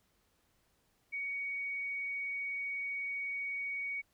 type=tone; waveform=sine; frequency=2242 Hz; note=C#7; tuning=19 cents sharp; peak=-35 dBFS; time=1.12-4.02 s; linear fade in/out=20 ms; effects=pink hiss -74 dBFS RMS until 4.13 s